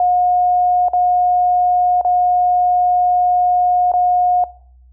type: tone with dropouts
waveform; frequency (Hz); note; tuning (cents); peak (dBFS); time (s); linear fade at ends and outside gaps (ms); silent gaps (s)
sine; 720; F#5; -47; -11; 0-4.44; 2; 0.885-0.933 / 2.013-2.048 / 3.918-3.937
effects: noise-tail reverb RT60 0.6 s tail -20 dB re dry + added 62 Hz sine -43 dBFS peak until 4.92 s